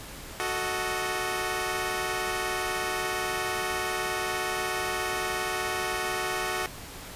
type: chord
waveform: 10% pulse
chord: D# diminished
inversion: first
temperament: equal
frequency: 370 / 440 / 622.3 Hz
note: F#4 / A4 / D#5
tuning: 0 / 0 / 0 cents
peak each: -22 / -26 / -27 dBFS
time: 0.4-6.66 s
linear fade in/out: 0 ms
effects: pink hiss -42 dBFS RMS until 7.15 s + resampled to 32000 Hz